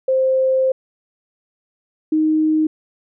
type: tone pair in turn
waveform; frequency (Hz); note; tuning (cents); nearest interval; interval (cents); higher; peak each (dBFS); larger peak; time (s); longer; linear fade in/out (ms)
sine; 524 / 311.6; C5 / D#4; +2 / +3; major sixth; 899; first; -13; neither; 0.08-0.72 / 2.12-2.67; first; 5
effects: none